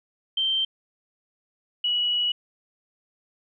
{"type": "tone pair in turn", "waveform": "sine", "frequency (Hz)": [3131, 2928], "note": ["G7", "F#7"], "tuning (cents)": [-3, -19], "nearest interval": "minor second", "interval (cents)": 116, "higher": "first", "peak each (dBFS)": [-21, -21], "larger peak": "neither", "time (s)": [[0.37, 0.65], [1.84, 2.32]], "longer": "second", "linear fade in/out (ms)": 5, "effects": []}